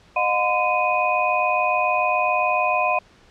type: tone cluster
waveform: sine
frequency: 614 / 721 / 1021 / 2492 Hz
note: D#5 / F#5 / C6 / D#7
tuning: -23 / -45 / -43 / +2 cents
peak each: -25 / -22 / -23 / -23 dBFS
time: 0.16-2.99 s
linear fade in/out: 5 ms
effects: pink hiss -53 dBFS RMS until 3.3 s + low-pass 5000 Hz 12 dB/octave